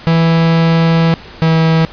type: tone pair in turn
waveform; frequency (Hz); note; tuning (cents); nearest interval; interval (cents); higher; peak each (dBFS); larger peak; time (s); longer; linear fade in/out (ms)
45% pulse; 164.81 / 161.98; E3 / E3; 0 / -30; unison; 30; first; -8; neither; 0.07-1.14 / 1.42-1.85; first; 0
effects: pink hiss -34 dBFS RMS until 1.92 s + resampled to 11025 Hz